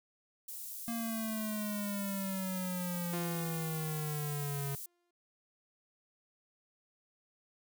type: high-pass noise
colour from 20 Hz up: white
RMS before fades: -44 dBFS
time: 0.48-4.86 s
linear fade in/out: 5 ms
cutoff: 8300 Hz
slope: 12 dB/octave
type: exponential sweep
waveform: square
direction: down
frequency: 233.1 to 138.59 Hz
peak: -36 dBFS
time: 0.88-4.75 s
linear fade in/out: 0 ms
type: tone with exponential decay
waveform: sawtooth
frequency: 349.2 Hz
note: F4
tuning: in tune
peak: -34 dBFS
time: 3.13-5.11 s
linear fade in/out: 5 ms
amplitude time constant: 430 ms
effects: none